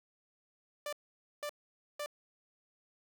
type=tone bursts; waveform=sawtooth; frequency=589 Hz; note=D5; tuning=5 cents sharp; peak=-33 dBFS; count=3; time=0.86-2.061 s; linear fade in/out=2 ms; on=67 ms; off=500 ms; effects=none